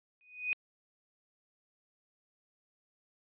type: tone with exponential growth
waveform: sine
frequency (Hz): 2489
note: D#7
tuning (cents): 0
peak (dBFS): -26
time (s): 0.21-0.53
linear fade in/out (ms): 0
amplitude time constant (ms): 69
effects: resampled to 8000 Hz